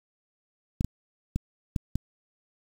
clicks, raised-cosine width 5 ms, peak -14 dBFS, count 5, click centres 0.809 / 0.846 / 1.36 / 1.762 / 1.956 s, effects 7-bit

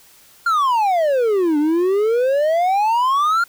triangle exponential two-way sweep, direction down then up, 1420 to 290 to 1420 Hz, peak -12 dBFS, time 0.46-3.44 s, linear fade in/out 5 ms, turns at 1.58 s, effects white hiss -49 dBFS RMS until 3.48 s

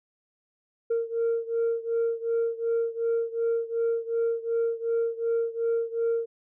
sine beating tone pair, 460.6 / 463.3 Hz, A#4 / A#4, -21 / -11 cents, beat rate 2.7 Hz, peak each -25 / -27 dBFS, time 0.9-6.26 s, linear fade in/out 10 ms, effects tanh soft clip ceiling -20 dBFS

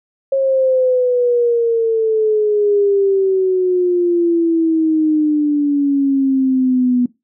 sine exponential sweep, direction down, 544 to 245 Hz, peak -11 dBFS, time 0.32-7.06 s, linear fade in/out 5 ms, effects noise-tail reverb RT60 0.2 s tail -19 dB re dry

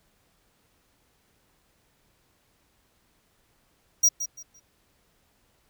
square tone with echo, 5740 Hz, F8, 47 cents sharp, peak -16 dBFS, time 4.03-4.09 s, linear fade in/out 10 ms, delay 170 ms, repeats 3, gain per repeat -12 dB, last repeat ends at 4.6 s, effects pink hiss -67 dBFS RMS until 5.69 s

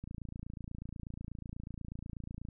click train, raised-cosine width 5 ms, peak -30 dBFS, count 70, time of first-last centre 0.04-2.487 s, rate 28.2 Hz, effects none

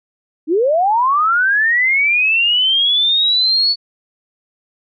sine linear sweep, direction up, 288.1 to 4470 Hz, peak -11 dBFS, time 0.47-3.76 s, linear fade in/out 50 ms, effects none

